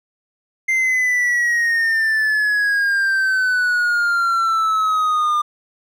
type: exponential sweep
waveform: triangle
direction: down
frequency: 2093 to 1200 Hz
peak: -13 dBFS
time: 0.68-5.42 s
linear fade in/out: 10 ms
effects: none